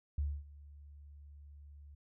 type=tone with ADSR envelope; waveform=sine; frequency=72.3 Hz; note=D2; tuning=27 cents flat; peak=-30 dBFS; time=0.18-1.95 s; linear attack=4 ms; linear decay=250 ms; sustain=-21 dB; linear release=7 ms; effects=none